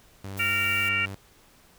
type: tone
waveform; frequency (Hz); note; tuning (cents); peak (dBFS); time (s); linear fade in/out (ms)
sawtooth; 98; G2; 0; -31; 0.24-1.15; 5
type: noise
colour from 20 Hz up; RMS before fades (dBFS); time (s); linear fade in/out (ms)
blue; -40; 0.37-0.89; 5
type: harmonic tone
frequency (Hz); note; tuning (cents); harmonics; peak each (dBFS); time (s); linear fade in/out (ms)
462.6; A#4; -13; 3 / 4 / 5 / 6; -31 / -32 / -26 / -27; 0.39-1.06; 10
effects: pink hiss -57 dBFS RMS until 1.78 s